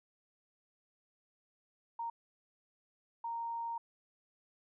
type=tone bursts at uneven times; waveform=sine; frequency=928 Hz; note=A#5; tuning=8 cents flat; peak=-36 dBFS; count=2; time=1.99-2.1 / 3.24-3.78 s; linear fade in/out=5 ms; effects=none